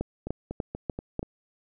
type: two click trains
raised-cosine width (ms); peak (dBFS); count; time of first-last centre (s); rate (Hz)
2; -15 / -20; 5 / 5; 0.01-1.193 / 0.27-1.229; 3.38 / 4.17
effects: none